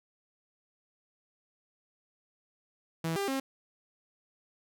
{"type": "tone with pitch steps", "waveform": "sawtooth", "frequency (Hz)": [163.6, 397.9, 268.6], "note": ["E3", "G4", "C4"], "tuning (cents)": [-13, 26, 46], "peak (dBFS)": -26, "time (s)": [3.04, 3.4], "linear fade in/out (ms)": 5, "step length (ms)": 120, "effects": []}